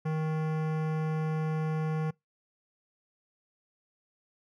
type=tone with hard clipping; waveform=sine; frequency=156.8 Hz; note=D#3; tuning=14 cents sharp; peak=-30 dBFS; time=0.05-2.11 s; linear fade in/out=10 ms; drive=18 dB; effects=noise-tail reverb RT60 0.2 s tail -26 dB re dry